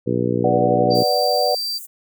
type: harmonic tone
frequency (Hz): 60.3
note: B1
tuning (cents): -41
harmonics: 2 / 3 / 4 / 5 / 6 / 7 / 8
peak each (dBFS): -25 / -25 / -25 / -25 / -25 / -25 / -25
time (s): 0.06-1.04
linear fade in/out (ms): 20
type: chord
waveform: sine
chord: B minor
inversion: none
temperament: equal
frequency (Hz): 493.9 / 587.3 / 740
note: B4 / D5 / F#5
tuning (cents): 0 / 0 / 0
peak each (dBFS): -21 / -20 / -20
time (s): 0.44-1.55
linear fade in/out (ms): 5
type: tone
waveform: sine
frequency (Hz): 4676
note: D8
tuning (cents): -8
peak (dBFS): -22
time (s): 0.9-1.79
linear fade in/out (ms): 20
type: high-pass noise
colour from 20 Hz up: white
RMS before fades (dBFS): -36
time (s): 0.94-1.87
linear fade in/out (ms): 20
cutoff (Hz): 6900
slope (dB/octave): 48
effects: none